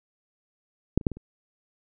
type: clicks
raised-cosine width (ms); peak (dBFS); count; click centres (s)
3; -6 / -26 / -7 / -22 / -30; 5; 0.976 / 1.012 / 1.068 / 1.117 / 1.17
effects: none